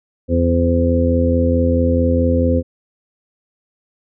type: harmonic tone with a mistuned harmonic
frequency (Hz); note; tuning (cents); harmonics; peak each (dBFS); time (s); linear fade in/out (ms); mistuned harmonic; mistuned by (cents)
84.6; E2; +45; 1 / 2 / 3 / 4 / 5 / 6; -16 / -26 / -17 / -27 / -26 / -18; 0.28-2.63; 50; 6; +22
effects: none